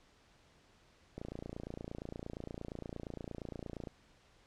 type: click train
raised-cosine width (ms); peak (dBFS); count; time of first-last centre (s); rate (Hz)
2; -29; 78; 1.18-3.872; 28.6
effects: pink hiss -66 dBFS RMS until 4.46 s + low-pass 6000 Hz 12 dB/octave